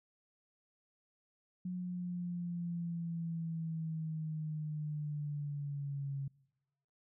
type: linear sweep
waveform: sine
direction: down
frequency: 181.6 to 137.4 Hz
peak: -36 dBFS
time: 1.65-6.28 s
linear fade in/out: 5 ms
effects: noise-tail reverb RT60 1.0 s tail -25 dB re dry